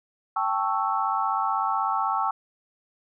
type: chord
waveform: sine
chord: A dominant seventh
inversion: third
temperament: equal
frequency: 784 / 880 / 1108.7 / 1318.5 Hz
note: G5 / A5 / C#6 / E6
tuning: 0 / 0 / 0 / 0 cents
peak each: -28 dBFS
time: 0.36-2.31 s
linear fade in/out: 5 ms
effects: none